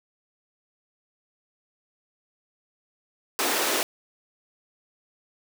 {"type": "high-pass noise", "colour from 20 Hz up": "pink", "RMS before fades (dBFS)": -25, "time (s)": [3.39, 3.83], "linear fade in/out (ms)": 0, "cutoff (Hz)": 320, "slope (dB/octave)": 24, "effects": []}